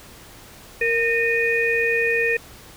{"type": "tone cluster", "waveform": "sine", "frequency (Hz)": [464.6, 1831, 2473], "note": ["A#4", "A#6", "D#7"], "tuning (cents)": [-6, -32, -11], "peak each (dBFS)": -22, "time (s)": [0.81, 2.37], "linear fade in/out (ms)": 5, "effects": ["pink hiss -44 dBFS RMS until 2.76 s"]}